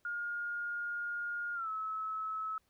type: tone with pitch glide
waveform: sine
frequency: 1421 to 1295.6 Hz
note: F6 to E6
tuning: +30 to -30 cents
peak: -35 dBFS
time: 0.05-2.58 s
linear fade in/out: 2 ms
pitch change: -160 cents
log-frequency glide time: 1.54-1.69 s
effects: pink hiss -75 dBFS RMS until 2.69 s